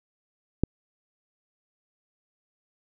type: click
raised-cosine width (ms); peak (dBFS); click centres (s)
3; -8; 0.636
effects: none